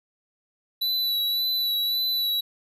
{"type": "tone with vibrato", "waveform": "square", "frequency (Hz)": 3955, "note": "B7", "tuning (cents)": 2, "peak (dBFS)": -23, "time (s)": [0.81, 2.41], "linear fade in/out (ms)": 10, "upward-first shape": "sine", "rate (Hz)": 1.8, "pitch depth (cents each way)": 24, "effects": []}